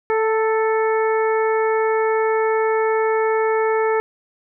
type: harmonic tone with a mistuned harmonic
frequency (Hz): 440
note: A4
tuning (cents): 0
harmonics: 1 / 2 / 3 / 4 / 5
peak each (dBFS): -17 / -23 / -27 / -29 / -31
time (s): 0.1-4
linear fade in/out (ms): 0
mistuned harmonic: 2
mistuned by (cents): +17
effects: none